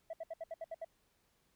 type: tone bursts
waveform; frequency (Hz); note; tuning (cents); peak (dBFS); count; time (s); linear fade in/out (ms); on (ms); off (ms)
sine; 656; E5; -9; -37; 8; 0.1-0.847; 5; 33; 69
effects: tanh soft clip ceiling -38 dBFS + pink hiss -75 dBFS RMS until 1.55 s